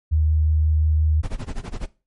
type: tone with vibrato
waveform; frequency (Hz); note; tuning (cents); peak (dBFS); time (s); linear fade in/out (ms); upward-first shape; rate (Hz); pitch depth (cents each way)
sine; 77.5; D#2; -6; -15; 0.11-1.22; 20; triangle; 5.6; 11
type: noise with tremolo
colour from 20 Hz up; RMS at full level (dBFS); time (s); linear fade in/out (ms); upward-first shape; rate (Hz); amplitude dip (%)
brown; -24; 1.23-1.86; 5; sine; 12; 95
effects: noise-tail reverb RT60 0.3 s tail -19 dB re dry + MP3 48 kbps